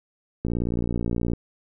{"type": "click train", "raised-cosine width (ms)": 3, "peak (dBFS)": -13, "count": 53, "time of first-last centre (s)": [0.45, 1.334], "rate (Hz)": 58.8, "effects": []}